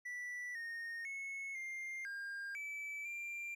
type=tone with pitch steps; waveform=triangle; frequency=1965 / 1847 / 2192 / 2108 / 1607 / 2308 / 2375 Hz; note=B6 / A#6 / C#7 / C7 / G6 / D7 / D7; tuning=-9 / -16 / -20 / +12 / +43 / -31 / +19 cents; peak=-40 dBFS; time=0.05-3.55 s; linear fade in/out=10 ms; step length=500 ms; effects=none